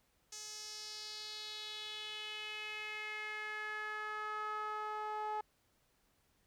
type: tone with band-pass filter sweep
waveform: sawtooth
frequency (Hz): 426.3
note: G#4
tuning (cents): +45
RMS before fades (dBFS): -43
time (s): 0.32-5.41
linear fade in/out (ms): 5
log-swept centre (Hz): 6300 to 910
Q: 3.6
effects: pink hiss -75 dBFS RMS until 6.46 s